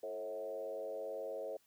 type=tone with frequency modulation; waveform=sine; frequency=540 Hz; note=C#5; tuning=45 cents flat; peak=-39 dBFS; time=0.03-1.57 s; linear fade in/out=5 ms; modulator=98.5 Hz; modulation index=1.2; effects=white hiss -72 dBFS RMS until 1.66 s